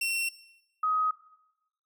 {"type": "tone pair in turn", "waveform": ["sawtooth", "sine"], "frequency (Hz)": [2717, 1259.5], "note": ["F7", "D#6"], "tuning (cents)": [-48, 21], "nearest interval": "octave + minor second", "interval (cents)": 1331, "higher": "first", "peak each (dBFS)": -24, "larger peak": "neither", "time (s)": [[0.01, 0.29], [0.83, 1.11]], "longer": "neither", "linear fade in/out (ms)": 5, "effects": ["noise-tail reverb RT60 0.9 s tail -17 dB re dry"]}